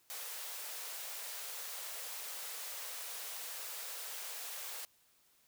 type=high-pass noise; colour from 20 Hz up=white; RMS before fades=-44 dBFS; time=0.1-4.85 s; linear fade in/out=0 ms; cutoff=430 Hz; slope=96 dB/octave; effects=white hiss -70 dBFS RMS until 5.47 s